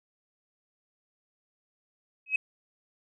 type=tone with exponential growth; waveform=sine; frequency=2550 Hz; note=D#7; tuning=42 cents sharp; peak=-18 dBFS; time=2.26-2.36 s; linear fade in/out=5 ms; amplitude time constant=21 ms; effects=tanh soft clip ceiling -14 dBFS